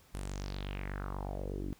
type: tone with low-pass filter sweep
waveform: sawtooth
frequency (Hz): 48.27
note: G1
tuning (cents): -26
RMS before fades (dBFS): -39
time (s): 0.14-1.73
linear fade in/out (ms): 0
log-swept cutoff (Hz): 11000 to 270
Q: 3.9
effects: pink hiss -63 dBFS RMS until 1.79 s